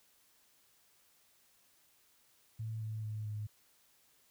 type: tone with pitch steps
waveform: sine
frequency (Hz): 111.1 / 109.32 / 107.56 / 105.84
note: A2 / A2 / A2 / G#2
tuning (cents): +17 / -11 / -39 / +33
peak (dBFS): -37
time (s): 2.59-3.47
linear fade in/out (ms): 10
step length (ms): 220
effects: white hiss -69 dBFS RMS until 4.3 s